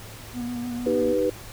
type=tone with vibrato; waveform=triangle; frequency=242.4 Hz; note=B3; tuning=32 cents flat; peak=-26 dBFS; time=0.33-1.16 s; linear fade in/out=50 ms; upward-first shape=square; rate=6.6 Hz; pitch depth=23 cents each way
type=chord; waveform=sine; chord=Eb augmented; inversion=none; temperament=equal; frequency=311.1 / 392 / 493.9 Hz; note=Eb4 / G4 / B4; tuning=0 / 0 / 0 cents; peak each=-27 / -26 / -22 dBFS; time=0.86-1.3 s; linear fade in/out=5 ms
effects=added 108 Hz sine -44 dBFS peak until 1.52 s + pink hiss -42 dBFS RMS until 1.52 s

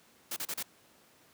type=noise bursts; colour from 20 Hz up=white; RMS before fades=-36 dBFS; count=4; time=0.31-0.628 s; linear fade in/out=5 ms; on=54 ms; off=34 ms; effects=pink hiss -62 dBFS RMS until 1.33 s + high-pass 150 Hz 12 dB/octave

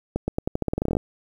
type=accelerating click train; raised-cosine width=2 ms; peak=-10 dBFS; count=16; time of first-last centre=0.16-0.969 s; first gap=120 ms; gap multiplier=0.87; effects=8-bit

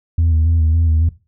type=tone with vibrato; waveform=sine; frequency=81 Hz; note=E2; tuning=30 cents flat; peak=-9 dBFS; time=0.18-1.09 s; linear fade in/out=5 ms; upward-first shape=square; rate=3.6 Hz; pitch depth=37 cents each way; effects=noise-tail reverb RT60 0.3 s tail -18 dB re dry + tanh soft clip ceiling -9 dBFS

